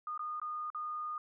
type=tone with dropouts; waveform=sine; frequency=1225 Hz; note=D#6; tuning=27 cents flat; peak=-36 dBFS; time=0.07-1.18 s; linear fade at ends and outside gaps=2 ms; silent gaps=0.177-0.193 / 0.399-0.416 / 0.702-0.747 s; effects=none